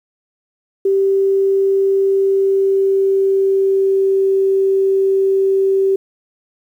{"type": "tone with pitch glide", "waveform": "sine", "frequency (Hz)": [390, 387.3], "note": ["G4", "G4"], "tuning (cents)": [-9, -21], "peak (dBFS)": -11, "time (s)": [0.85, 5.96], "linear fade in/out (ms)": 5, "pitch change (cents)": -12, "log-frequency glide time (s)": [2.06, 4.32], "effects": ["8-bit"]}